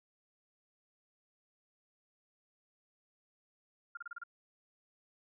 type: tone bursts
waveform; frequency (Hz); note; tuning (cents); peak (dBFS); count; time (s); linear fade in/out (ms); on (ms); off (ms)
sine; 1401; F6; +5; -40; 6; 3.95-4.237; 5; 22; 31
effects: none